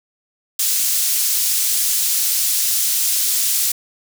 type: high-pass noise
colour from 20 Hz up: pink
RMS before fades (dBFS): -18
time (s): 0.59-3.72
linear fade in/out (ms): 5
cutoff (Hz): 6100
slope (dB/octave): 12
effects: none